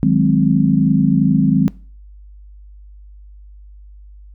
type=chord; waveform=sine; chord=Ab dominant seventh; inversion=second; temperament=equal; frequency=155.56 / 185 / 207.7 / 261.6 Hz; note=Eb3 / Gb3 / Ab3 / C4; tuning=0 / 0 / 0 / 0 cents; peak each=-16 dBFS; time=0.03-1.68 s; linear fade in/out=0 ms; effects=noise-tail reverb RT60 0.4 s tail -22 dB re dry + added 50 Hz sine -37 dBFS peak until 4.34 s